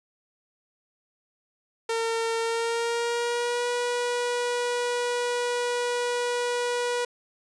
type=tone with pitch glide; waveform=sawtooth; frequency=455.9 to 485.8 Hz; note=A#4 to B4; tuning=-39 to -29 cents; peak=-21 dBFS; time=1.89-7.05 s; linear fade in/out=5 ms; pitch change=+110 cents; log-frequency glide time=2.39-3.68 s; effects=resampled to 22050 Hz